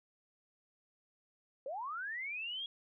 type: linear sweep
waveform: sine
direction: up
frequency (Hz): 503 to 3327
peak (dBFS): -38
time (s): 1.66-2.66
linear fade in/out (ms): 2
effects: none